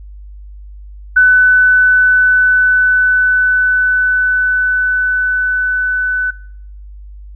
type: tone with level ramp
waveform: sine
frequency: 1500 Hz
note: F#6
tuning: 23 cents sharp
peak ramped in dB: -4 to -12 dBFS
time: 1.16-6.31 s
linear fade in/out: 10 ms
effects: noise-tail reverb RT60 0.7 s tail -25 dB re dry + added 50 Hz sine -30 dBFS peak until 7.35 s